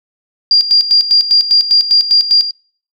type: tone with tremolo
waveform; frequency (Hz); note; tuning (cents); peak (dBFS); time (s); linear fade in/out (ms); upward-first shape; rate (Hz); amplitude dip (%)
sine; 4785; D8; +32; -5; 0.51-2.51; 2; square; 5; 70
effects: noise-tail reverb RT60 0.5 s tail -26 dB re dry